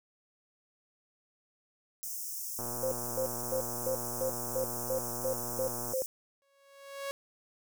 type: high-pass noise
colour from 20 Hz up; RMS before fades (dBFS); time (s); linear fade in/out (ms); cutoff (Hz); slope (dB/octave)
white; -39; 2.03-6.06; 0; 5300; 96
type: click train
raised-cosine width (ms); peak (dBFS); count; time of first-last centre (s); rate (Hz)
1; -27; 401; 2.59-5.923; 120
type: tone bursts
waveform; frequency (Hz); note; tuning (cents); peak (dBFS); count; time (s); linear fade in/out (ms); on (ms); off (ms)
sine; 523.3; C5; 0; -29; 10; 2.83-6.02; 0; 85; 260
type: tone with exponential growth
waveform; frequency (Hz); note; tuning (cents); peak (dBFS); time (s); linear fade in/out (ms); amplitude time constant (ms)
sawtooth; 554.4; C#5; 0; -29; 6.42-7.11; 0; 150
effects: none